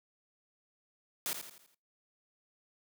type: noise with echo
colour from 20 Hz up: white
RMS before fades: -35 dBFS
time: 1.26-1.33 s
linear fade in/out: 0 ms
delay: 83 ms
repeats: 5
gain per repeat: -7 dB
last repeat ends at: 1.745 s
effects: noise-tail reverb RT60 0.3 s tail -22 dB re dry + high-pass 150 Hz 12 dB/octave